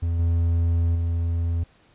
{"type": "tone with level steps", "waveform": "triangle", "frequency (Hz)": 84.3, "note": "E2", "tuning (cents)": 39, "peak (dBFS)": [-19, -16, -19], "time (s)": [0.02, 1.64], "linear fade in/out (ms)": 10, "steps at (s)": [0.19, 0.95], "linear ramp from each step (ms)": 5, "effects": ["pink hiss -58 dBFS RMS until 1.94 s", "resampled to 8000 Hz"]}